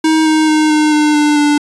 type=tone with pitch steps; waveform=square; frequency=316.2 / 312.4 / 308.6 / 304.9 / 301.2 / 297.6 / 294 Hz; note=D#4 / D#4 / D#4 / D#4 / D4 / D4 / D4; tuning=+28 / +7 / -14 / -35 / +44 / +23 / +2 cents; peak=-9 dBFS; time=0.04-1.58 s; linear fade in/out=5 ms; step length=220 ms; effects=resampled to 22050 Hz